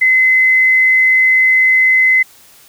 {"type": "tone", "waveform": "sine", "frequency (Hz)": 2044, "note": "C7", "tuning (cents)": -41, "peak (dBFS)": -7, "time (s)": [0.01, 2.23], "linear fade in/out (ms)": 10, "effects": ["white hiss -44 dBFS RMS until 2.68 s"]}